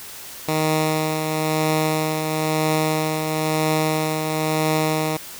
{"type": "tone with tremolo", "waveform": "10% pulse", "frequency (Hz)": 156.2, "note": "D#3", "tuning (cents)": 7, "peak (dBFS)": -9, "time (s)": [0.48, 5.17], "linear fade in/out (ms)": 5, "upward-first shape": "triangle", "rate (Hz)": 1, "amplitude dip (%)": 45, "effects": ["white hiss -37 dBFS RMS until 5.39 s"]}